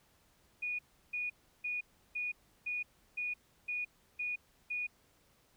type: tone bursts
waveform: sine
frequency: 2458 Hz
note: D#7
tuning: 22 cents flat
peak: -34 dBFS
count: 9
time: 0.62-4.87 s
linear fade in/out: 10 ms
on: 170 ms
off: 340 ms
effects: pink hiss -69 dBFS RMS until 5.56 s